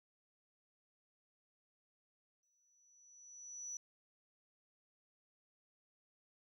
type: tone with exponential growth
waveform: sine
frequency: 5920 Hz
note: F#8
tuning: in tune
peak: -40 dBFS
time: 2.43-3.77 s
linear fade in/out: 2 ms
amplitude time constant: 290 ms
effects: tanh soft clip ceiling -38 dBFS